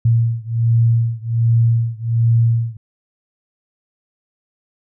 sine beating tone pair, 115.2 / 116.5 Hz, A#2 / A#2, -20 / -1 cents, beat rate 1.3 Hz, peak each -15 / -16 dBFS, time 0.05-2.77 s, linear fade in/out 5 ms, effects none

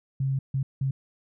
sine tone bursts at uneven times, 134.9 Hz, C#3, 47 cents flat, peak -23 dBFS, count 3, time 0.2-0.39 / 0.54-0.63 / 0.81-0.91 s, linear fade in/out 5 ms, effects none

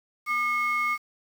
triangle ring-modulated tone, 1691 Hz, G#6, 31 cents sharp, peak -17 dBFS, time 0.26-0.98 s, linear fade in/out 50 ms, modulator 483 Hz, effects tanh soft clip ceiling -18 dBFS + 8-bit

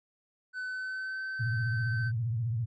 triangle tone with pitch glide, 1508 to 1539.7 Hz, F#6 to G6, +32 to -32 cents, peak -32 dBFS, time 0.53-2.12 s, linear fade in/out 50 ms, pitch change +36 cents, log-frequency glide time 0.65-1.21 s
sine tone with vibrato, 115.4 Hz, A#2, 17 cents flat, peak -28 dBFS, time 1.39-2.66 s, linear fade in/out 20 ms, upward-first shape triangle, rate 15 Hz, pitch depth 160 cents each way
effects resampled to 16000 Hz

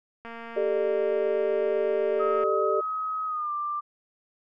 click train, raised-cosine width 0.5 ms, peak -26 dBFS, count 506, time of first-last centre 0.25-2.436 s, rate 231 Hz
sine chord, G suspended second, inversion none, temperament equal with one note detuned, 392 / 440 / 600.7 Hz, G4 / A4 / D5, 0 / 0 / +39 cents, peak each -27 dBFS, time 0.56-2.81 s, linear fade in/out 10 ms
sine tone with pitch glide, 1269 to 1184 Hz, D#6 to D6, +34 to +14 cents, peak -27 dBFS, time 2.19-3.81 s, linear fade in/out 20 ms, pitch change -120 cents, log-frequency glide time 3.26-3.52 s
effects none

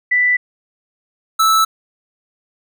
sine / square tone pair in turn, 1980 / 1315.4 Hz, B6 / E6, +4 / -4 cents, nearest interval perfect fifth, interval 708 cents, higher first, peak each -11 dBFS, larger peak neither, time 0.11-0.37 / 1.39-1.65 s, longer neither, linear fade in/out 10 ms, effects none

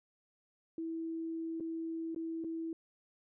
sine tone with dropouts, 327.1 Hz, E4, 13 cents flat, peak -36 dBFS, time 0.78-2.73 s, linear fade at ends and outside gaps 2 ms, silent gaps 1.6-1.606 / 2.147-2.161 / 2.44-2.445 s, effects none

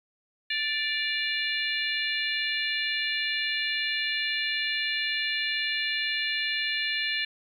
harmonic tone with a mistuned harmonic, 587.3 Hz, D5, in tune, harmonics 3 / 4 / 5 / 6 / 7, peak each -31 / -32 / -33 / -34 / -34 dBFS, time 0.5-7.25 s, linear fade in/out 5 ms, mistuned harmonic 5, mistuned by -44 cents, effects 10-bit

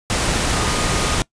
sine tone in noise, 1234 Hz, D#6, 15 cents flat, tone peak -29 dBFS, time 0.53-1.16 s, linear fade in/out 0 ms, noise pink, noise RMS -19 dBFS, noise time 0.1-1.22 s, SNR -13 dB, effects noise-tail reverb RT60 0.1 s tail -22 dB re dry + resampled to 22050 Hz

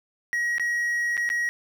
triangle tone with dropouts, 1901 Hz, A#6, 33 cents sharp, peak -21 dBFS, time 0.33-1.49 s, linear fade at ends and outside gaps 0 ms, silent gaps 0.582-0.597 / 1.169-1.177 / 1.291-1.301 s, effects none

